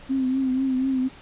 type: tone with vibrato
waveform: sine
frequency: 262.2 Hz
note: C4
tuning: 4 cents sharp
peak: -20 dBFS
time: 0.09-1.09 s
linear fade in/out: 20 ms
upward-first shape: triangle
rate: 4.1 Hz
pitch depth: 54 cents each way
effects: pink hiss -46 dBFS RMS until 1.21 s + resampled to 8000 Hz